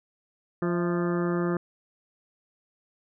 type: harmonic tone with a mistuned harmonic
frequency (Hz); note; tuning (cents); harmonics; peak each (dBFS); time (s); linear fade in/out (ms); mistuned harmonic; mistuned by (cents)
174.3; F3; -3; 1 / 2 / 3 / 4 / 5 / 6 / 7 / 8 / 9 / 10; -27 / -27 / -36 / -40 / -45 / -42 / -37 / -43 / -44 / -44; 0.62-1.57; 2; 4; -72
effects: none